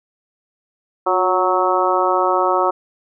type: harmonic tone with a mistuned harmonic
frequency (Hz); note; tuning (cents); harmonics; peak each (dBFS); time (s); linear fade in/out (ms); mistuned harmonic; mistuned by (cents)
185; F#3; 0; 2 / 3 / 4 / 5 / 6 / 7; -21 / -21 / -21 / -21 / -21 / -21; 1.06-2.71; 10; 2; -36
effects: none